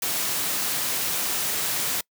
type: noise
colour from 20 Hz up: white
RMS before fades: -26 dBFS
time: 0.02-2.01 s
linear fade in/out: 5 ms
effects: noise-tail reverb RT60 0.1 s tail -25 dB re dry + high-pass 100 Hz 12 dB/octave